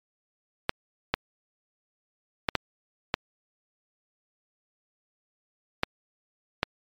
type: clicks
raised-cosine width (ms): 0.3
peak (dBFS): -6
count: 7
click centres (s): 0.694 / 1.14 / 2.488 / 2.553 / 3.141 / 5.834 / 6.631
effects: MP3 96 kbps